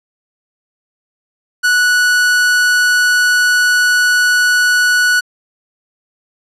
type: tone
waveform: 45% pulse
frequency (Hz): 1474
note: F#6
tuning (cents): -7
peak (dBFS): -9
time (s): 1.63-5.21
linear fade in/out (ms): 20
effects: low-pass 10000 Hz 12 dB/octave